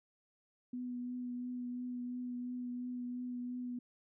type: tone with vibrato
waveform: sine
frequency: 246.9 Hz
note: B3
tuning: in tune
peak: -38 dBFS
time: 0.73-3.79 s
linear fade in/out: 5 ms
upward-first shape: triangle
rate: 2.9 Hz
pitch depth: 18 cents each way
effects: none